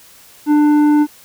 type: tone with tanh clipping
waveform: sine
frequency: 297.3 Hz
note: D4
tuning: 21 cents sharp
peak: -10 dBFS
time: 0.46-1.07 s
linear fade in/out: 50 ms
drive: 9 dB
effects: white hiss -44 dBFS RMS until 1.24 s